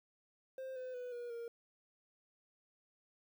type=tone with pitch steps; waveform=triangle; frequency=525 / 510.1 / 495.5 / 481.4 / 467.7 Hz; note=C5 / C5 / B4 / B4 / A#4; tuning=+6 / -44 / +6 / -44 / +6 cents; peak=-40 dBFS; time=0.58-1.48 s; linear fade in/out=2 ms; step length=180 ms; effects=11-bit